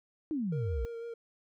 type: exponential sweep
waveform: sine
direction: down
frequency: 329.6 to 55 Hz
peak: -30 dBFS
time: 0.31-0.85 s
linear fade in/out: 0 ms
type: tone with vibrato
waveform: triangle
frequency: 464.5 Hz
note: A#4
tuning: 6 cents flat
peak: -36 dBFS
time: 0.52-1.14 s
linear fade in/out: 5 ms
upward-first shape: sine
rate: 6 Hz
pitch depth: 18 cents each way
effects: none